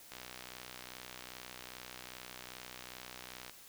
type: click train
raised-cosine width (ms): 0.2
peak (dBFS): -28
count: 212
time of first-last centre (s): 0.12-3.496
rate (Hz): 62.5
effects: white hiss -56 dBFS RMS until 3.68 s